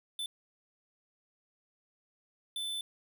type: tone bursts at uneven times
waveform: square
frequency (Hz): 3520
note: A7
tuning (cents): 0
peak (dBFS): -35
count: 2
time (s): 0.19-0.26 / 2.56-2.81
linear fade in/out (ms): 2
effects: none